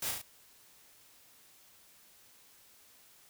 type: noise with echo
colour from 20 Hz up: white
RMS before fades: -36 dBFS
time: 0.02-0.11 s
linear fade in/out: 5 ms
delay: 36 ms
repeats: 3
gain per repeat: -3 dB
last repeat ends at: 0.218 s
effects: white hiss -61 dBFS RMS until 3.29 s